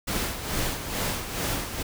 pink noise with tremolo, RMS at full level -27 dBFS, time 0.07-1.83 s, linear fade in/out 10 ms, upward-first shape sine, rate 2.3 Hz, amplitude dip 60%, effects none

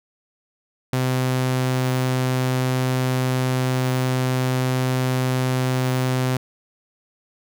sawtooth tone, 128.5 Hz, C3, 31 cents flat, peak -15 dBFS, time 0.93-6.37 s, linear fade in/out 2 ms, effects none

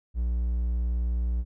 triangle tone, 59.4 Hz, A#1, 33 cents sharp, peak -22 dBFS, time 0.14-1.45 s, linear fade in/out 50 ms, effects none

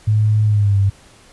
sine tone with pitch glide, 107 to 98.69 Hz, A2 to G2, -48 to +12 cents, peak -11 dBFS, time 0.07-0.9 s, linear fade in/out 10 ms, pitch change -140 cents, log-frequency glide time 0.45-0.78 s, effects pink hiss -47 dBFS RMS until 1.32 s + resampled to 24000 Hz

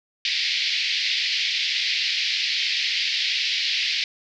white band-pass noise, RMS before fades -24 dBFS, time 0.25-4.04 s, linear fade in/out 2 ms, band 2000 to 4900 Hz, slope 48 dB/octave, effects none

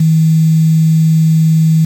sine tone with quantisation, 159.7 Hz, D#3, 45 cents sharp, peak -6 dBFS, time 0-1.85 s, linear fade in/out 5 ms, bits 5, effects none

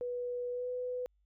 sine tone with pitch glide, 490 to 498.3 Hz, B4 to B4, -14 to +15 cents, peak -34 dBFS, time 0.01-1.06 s, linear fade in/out 0 ms, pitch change +29 cents, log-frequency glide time 0.51-0.69 s, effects added 50 Hz sine -69 dBFS peak until 1.25 s

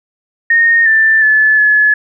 sine tone with pitch steps, 1847 / 1773 / 1731 / 1709 Hz, A#6 / A6 / A6 / G#6, -16 / +13 / -29 / +49 cents, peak -6 dBFS, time 0.5-1.94 s, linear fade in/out 5 ms, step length 360 ms, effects none

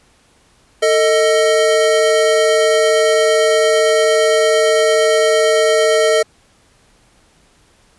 square tone pair together, 446.1 / 626.3 Hz, A4 / D#5, +24 / +11 cents, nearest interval tritone, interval 587 cents, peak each -14 dBFS, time 0.82-6.23 s, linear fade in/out 10 ms, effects pink hiss -53 dBFS RMS until 7.98 s + resampled to 24000 Hz

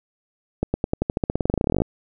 accelerating click train, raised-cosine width 2 ms, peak -7 dBFS, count 25, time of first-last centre 0.63-1.819 s, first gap 110 ms, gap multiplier 0.92, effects none

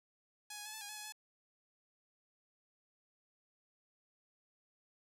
5% pulse tone with pitch steps, 838 / 831 / 856 / 873 / 819 / 852 / 842 / 856 Hz, G#5 / G#5 / A5 / A5 / G#5 / G#5 / G#5 / A5, +15 / +1 / -48 / -14 / -24 / +44 / +24 / -48 cents, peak -33 dBFS, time 0.5-1.124 s, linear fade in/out 5 ms, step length 78 ms, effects none

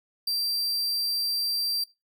45% pulse tone, 4706 Hz, D8, 3 cents sharp, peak -24 dBFS, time 0.27-1.84 s, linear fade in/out 5 ms, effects noise-tail reverb RT60 0.2 s tail -18 dB re dry

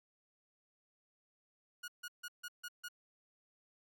sawtooth tone bursts, 1445 Hz, F#6, 41 cents flat, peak -39 dBFS, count 6, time 1.83-2.886 s, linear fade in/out 10 ms, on 51 ms, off 150 ms, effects none

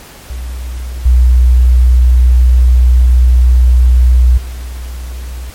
sine tone with level steps, 61.74 Hz, B1, in tune, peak -18 / -3 / -20 dBFS, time 0.3-5.5 s, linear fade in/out 0 ms, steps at 1.05 / 4.37 s, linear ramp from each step 10 ms, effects pink hiss -35 dBFS RMS until 5.54 s + MP3 64 kbps

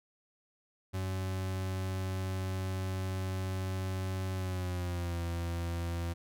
40% pulse tone with pitch glide, 94.2 to 85.39 Hz, F#2 to F2, +32 to -38 cents, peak -32 dBFS, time 0.93-6.14 s, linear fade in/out 20 ms, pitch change -170 cents, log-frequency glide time 4.34-5.21 s, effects none

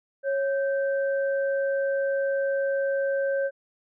sine tone pair together, 550.1 / 1558 Hz, C#5 / G6, -13 / -11 cents, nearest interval octave + tritone, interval 1802 cents, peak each -23 / -33 dBFS, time 0.23-3.51 s, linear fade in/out 50 ms, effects none

